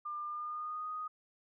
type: tone with pitch glide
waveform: sine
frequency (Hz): 1199 to 1244.2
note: D6 to D#6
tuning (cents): +36 to 0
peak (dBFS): -37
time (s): 0.05-1.08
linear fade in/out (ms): 10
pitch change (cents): +64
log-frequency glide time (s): 0.27-0.89
effects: none